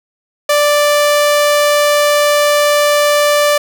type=tone; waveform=sawtooth; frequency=587.3 Hz; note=D5; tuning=in tune; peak=-5 dBFS; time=0.49-3.58 s; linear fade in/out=5 ms; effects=none